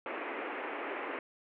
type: band-pass noise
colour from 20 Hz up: pink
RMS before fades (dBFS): -39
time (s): 0.06-1.19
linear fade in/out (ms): 2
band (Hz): 280 to 2600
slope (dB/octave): 48
effects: none